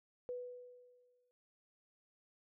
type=tone with exponential decay; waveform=sine; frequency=493.9 Hz; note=B4; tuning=in tune; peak=-38 dBFS; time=0.29-1.31 s; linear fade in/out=0 ms; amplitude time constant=220 ms; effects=none